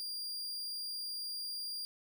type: tone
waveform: 40% pulse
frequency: 4787 Hz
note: D8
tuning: 32 cents sharp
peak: -37 dBFS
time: 0-1.85 s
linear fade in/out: 0 ms
effects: none